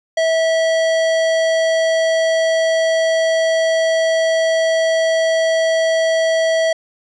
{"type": "tone with hard clipping", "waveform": "sine", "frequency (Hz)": 650, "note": "E5", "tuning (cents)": -24, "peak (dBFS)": -15, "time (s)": [0.17, 6.73], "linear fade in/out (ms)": 5, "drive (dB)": 16, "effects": ["resampled to 22050 Hz"]}